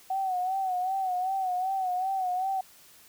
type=tone with vibrato; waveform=sine; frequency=749 Hz; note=F#5; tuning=21 cents sharp; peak=-26 dBFS; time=0.1-2.61 s; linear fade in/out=5 ms; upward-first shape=sine; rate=2.6 Hz; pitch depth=66 cents each way; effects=white hiss -55 dBFS RMS until 3.08 s